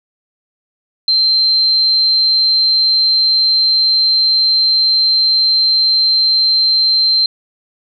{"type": "tone", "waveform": "sine", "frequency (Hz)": 4129, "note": "C8", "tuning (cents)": -24, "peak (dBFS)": -9, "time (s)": [1.08, 7.26], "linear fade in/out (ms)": 2, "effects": []}